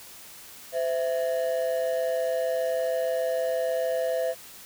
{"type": "ring-modulated tone", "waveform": "triangle", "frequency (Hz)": 587.3, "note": "D5", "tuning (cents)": 0, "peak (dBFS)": -19, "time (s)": [0.72, 4.35], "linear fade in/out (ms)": 50, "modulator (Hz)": 73.3, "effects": ["white hiss -46 dBFS RMS until 4.65 s"]}